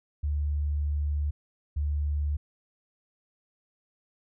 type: tone pair in turn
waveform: sine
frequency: 73.42 / 73.42 Hz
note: D2 / D2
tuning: 0 / 0 cents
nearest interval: unison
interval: 0 cents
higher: neither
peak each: -25 dBFS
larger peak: neither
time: 0.23-1.31 / 1.76-2.37 s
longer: first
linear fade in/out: 10 ms
effects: none